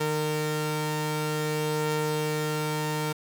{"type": "tone pair together", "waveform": "sawtooth", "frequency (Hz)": [153.04, 458.6], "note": ["D#3", "A#4"], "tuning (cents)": [-28, -28], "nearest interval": "octave + perfect fifth", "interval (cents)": 1900, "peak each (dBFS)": -25, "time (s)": [0, 3.13], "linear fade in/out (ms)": 10, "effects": ["8-bit"]}